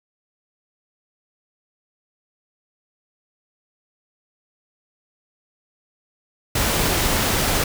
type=noise; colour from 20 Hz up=pink; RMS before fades=-20 dBFS; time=6.55-7.64 s; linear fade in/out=5 ms; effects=none